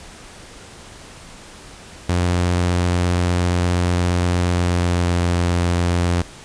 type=tone with pitch glide; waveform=sawtooth; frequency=88.5 to 87.28 Hz; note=F2 to F2; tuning=+23 to -1 cents; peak=-12 dBFS; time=2.09-6.22 s; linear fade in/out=5 ms; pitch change=-24 cents; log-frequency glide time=4.39-5.26 s; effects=pink hiss -40 dBFS RMS until 6.44 s + resampled to 22050 Hz